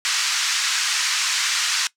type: band-pass noise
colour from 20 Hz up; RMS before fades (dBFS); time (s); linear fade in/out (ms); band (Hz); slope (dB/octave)
white; -22; 0.05-1.87; 0; 1200 to 6800; 24
effects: noise-tail reverb RT60 0.1 s tail -19 dB re dry